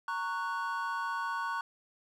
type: chord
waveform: triangle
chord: F# major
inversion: first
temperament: just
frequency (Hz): 925 / 1110 / 1480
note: A#5 / C#6 / F#6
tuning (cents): -14 / +2 / 0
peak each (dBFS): -35 / -34 / -35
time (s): 0.08-1.61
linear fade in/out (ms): 2
effects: none